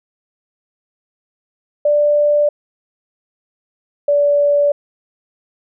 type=tone pair in turn; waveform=sine; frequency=589 / 577.9 Hz; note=D5 / D5; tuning=+5 / -28 cents; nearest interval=unison; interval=33 cents; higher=first; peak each=-10 dBFS; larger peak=neither; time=1.85-2.49 / 4.08-4.72 s; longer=neither; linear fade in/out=5 ms; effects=none